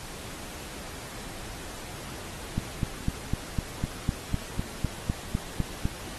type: click train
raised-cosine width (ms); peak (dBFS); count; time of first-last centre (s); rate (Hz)
5; -13; 14; 2.58-5.855; 3.97
effects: pink hiss -41 dBFS RMS until 6.18 s + AAC 32 kbps